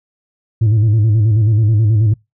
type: tone with vibrato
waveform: sine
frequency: 108.2 Hz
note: A2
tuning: 29 cents flat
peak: -6 dBFS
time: 0.61-2.14 s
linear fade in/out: 10 ms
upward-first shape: square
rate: 9.3 Hz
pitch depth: 71 cents each way
effects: noise-tail reverb RT60 0.2 s tail -26 dB re dry + tanh soft clip ceiling -8 dBFS